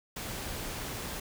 pink noise, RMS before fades -38 dBFS, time 0.16-1.2 s, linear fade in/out 5 ms, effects none

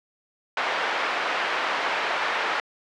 white band-pass noise, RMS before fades -26 dBFS, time 0.57-2.6 s, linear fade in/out 2 ms, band 580 to 1800 Hz, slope 12 dB/octave, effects low-pass 5000 Hz 12 dB/octave

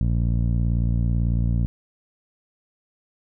15% pulse tone with low-pass filter, 58.1 Hz, A#1, 5 cents flat, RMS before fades -21 dBFS, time 0.01-1.66 s, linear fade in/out 0 ms, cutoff 170 Hz, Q 0.66, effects none

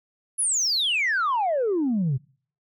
sine exponential sweep, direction down, 10900 to 123.5 Hz, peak -19 dBFS, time 0.38-2.18 s, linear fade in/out 20 ms, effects noise-tail reverb RT60 0.5 s tail -26 dB re dry + tanh soft clip ceiling -18 dBFS

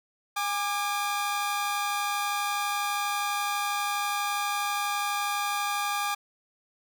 sawtooth tone pair together, 819.4 / 1193 Hz, G#5 / D6, -24 / +27 cents, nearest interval perfect fifth, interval 651 cents, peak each -26 dBFS, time 0.36-6.15 s, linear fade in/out 10 ms, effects none

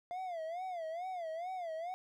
triangle tone with vibrato, 692 Hz, F5, 16 cents flat, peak -36 dBFS, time 0.11-1.94 s, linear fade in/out 0 ms, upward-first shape sine, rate 2.3 Hz, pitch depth 150 cents each way, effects none

